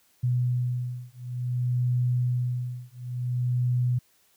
sine beating tone pair, 123.5 / 124.06 Hz, B2 / B2, 0 / +8 cents, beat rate 0.56 Hz, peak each -27 dBFS, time 0.23-3.99 s, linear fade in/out 10 ms, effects white hiss -64 dBFS RMS until 4.36 s

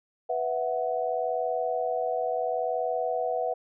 sine chord, B suspended fourth, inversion none, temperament equal, 493.9 / 659.3 / 740 Hz, B4 / E5 / F#5, 0 / 0 / 0 cents, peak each -30 dBFS, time 0.29-3.54 s, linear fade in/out 10 ms, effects none

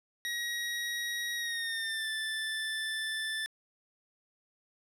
25% pulse tone with pitch glide, 1899 to 1761.6 Hz, A#6 to A6, +32 to +2 cents, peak -29 dBFS, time 0.25-3.46 s, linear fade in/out 0 ms, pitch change -130 cents, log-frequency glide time 1.35-2.09 s, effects low-pass 12000 Hz 12 dB/octave + 11-bit

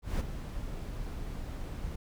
brown noise with ADSR envelope, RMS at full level -28 dBFS, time 0.02-1.96 s, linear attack 180 ms, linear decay 15 ms, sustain -10 dB, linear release 8 ms, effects none

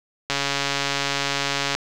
click train, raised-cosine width 0.2 ms, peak -5 dBFS, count 204, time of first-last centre 0.3-1.75 s, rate 140 Hz, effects none

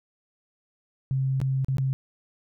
sine tone with dropouts, 133.3 Hz, C3, 33 cents sharp, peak -22 dBFS, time 1.11-1.93 s, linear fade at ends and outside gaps 0 ms, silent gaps 1.402-1.415 / 1.646-1.684 / 1.77-1.783 s, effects none

